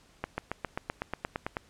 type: accelerating click train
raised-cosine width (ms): 0.5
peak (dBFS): -16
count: 12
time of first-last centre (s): 0.24-1.569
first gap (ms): 140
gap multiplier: 0.97
effects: pink hiss -61 dBFS RMS until 1.69 s + low-pass 9000 Hz 12 dB/octave